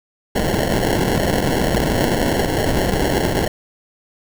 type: noise with sample-and-hold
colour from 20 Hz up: violet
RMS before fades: -18 dBFS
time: 0.35-3.48 s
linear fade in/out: 5 ms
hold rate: 1225 Hz
effects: none